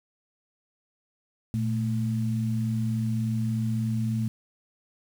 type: tone pair together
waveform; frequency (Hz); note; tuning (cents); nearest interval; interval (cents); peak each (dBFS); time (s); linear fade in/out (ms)
sine; 116.54 / 220; A#2 / A3; 0 / 0; major seventh; 1100; -26 / -28; 1.54-4.28; 0
effects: 8-bit